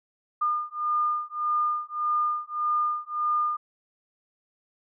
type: beating tone pair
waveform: sine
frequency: 1211 / 1212.7 Hz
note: D#6 / D#6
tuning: -47 / -45 cents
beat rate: 1.7 Hz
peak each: -27 dBFS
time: 0.41-3.57 s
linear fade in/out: 10 ms
effects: none